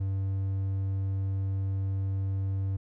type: tone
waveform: triangle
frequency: 96.8 Hz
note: G2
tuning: 21 cents flat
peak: -25 dBFS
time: 0-2.77 s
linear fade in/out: 10 ms
effects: none